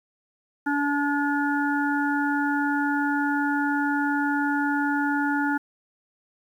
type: harmonic tone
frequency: 287.6 Hz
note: D4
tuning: 36 cents flat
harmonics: 1 / 3 / 5 / 6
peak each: -24 / -28 / -27 / -34 dBFS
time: 0.66-5.58 s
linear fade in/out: 10 ms
effects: 9-bit